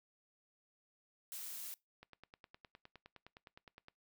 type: noise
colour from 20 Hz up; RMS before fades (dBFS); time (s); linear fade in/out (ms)
blue; -46; 1.32-1.74; 0
type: click train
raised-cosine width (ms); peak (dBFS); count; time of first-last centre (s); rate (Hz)
0.3; -38; 19; 2.03-3.884; 9.71
effects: noise-tail reverb RT60 0.2 s tail -23 dB re dry

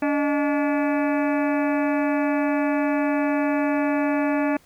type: harmonic tone with a mistuned harmonic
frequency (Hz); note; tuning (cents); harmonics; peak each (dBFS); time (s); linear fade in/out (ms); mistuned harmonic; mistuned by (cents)
287.3; D4; -38; 1 / 2 / 3 / 4 / 5 / 6 / 7 / 8 / 9; -21 / -26 / -30 / -35 / -36 / -34 / -41 / -37 / -39; 0.02-4.57; 5; 2; +110
effects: pink hiss -56 dBFS RMS until 4.65 s

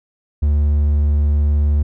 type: tone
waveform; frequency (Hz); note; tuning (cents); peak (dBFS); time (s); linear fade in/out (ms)
triangle; 73.42; D2; 0; -10; 0.42-1.83; 10
effects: none

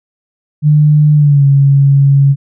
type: tone with pitch glide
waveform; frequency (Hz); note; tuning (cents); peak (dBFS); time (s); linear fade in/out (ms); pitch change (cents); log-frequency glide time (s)
sine; 150 to 139.15; D3 to C#3; +37 to +7; -4; 0.62-2.36; 50; -130; 1.15-1.45
effects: none

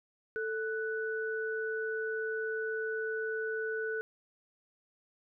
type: tone pair together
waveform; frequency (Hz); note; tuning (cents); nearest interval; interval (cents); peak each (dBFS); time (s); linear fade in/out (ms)
sine; 441.8 / 1486; A4 / F#6; +7 / +7; octave + major sixth; 2100; -34 / -36; 0.36-4.01; 0
effects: none

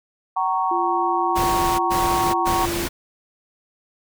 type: chord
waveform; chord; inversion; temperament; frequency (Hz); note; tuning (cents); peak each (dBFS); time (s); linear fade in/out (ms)
sine; F# major; none; equal with one note detuned; 758.2 / 932.3 / 1108.7; F#5 / A#5 / C#6; +42 / 0 / 0; -23; 0.36-2.66; 10
type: tone with pitch glide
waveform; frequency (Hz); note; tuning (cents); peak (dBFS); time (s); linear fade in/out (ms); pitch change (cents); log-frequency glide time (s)
sine; 347.1 to 342.7; F4 to F4; -11 to -33; -25; 0.71-2.86; 5; -22; 2.09-2.66
type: noise bursts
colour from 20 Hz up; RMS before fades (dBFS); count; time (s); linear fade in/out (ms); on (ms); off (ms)
pink; -26; 3; 1.35-2.89; 20; 440; 110
effects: none

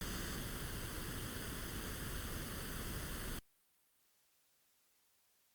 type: noise with comb filter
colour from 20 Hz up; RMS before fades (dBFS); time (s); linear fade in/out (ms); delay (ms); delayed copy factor
pink; -43; 0.01-3.39; 2; 0.63; +0.6
effects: white hiss -75 dBFS RMS until 5.54 s + Opus 48 kbps

